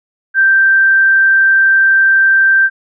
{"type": "tone", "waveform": "sine", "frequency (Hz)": 1568, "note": "G6", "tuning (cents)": 0, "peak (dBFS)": -6, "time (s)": [0.34, 2.7], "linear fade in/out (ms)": 50, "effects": []}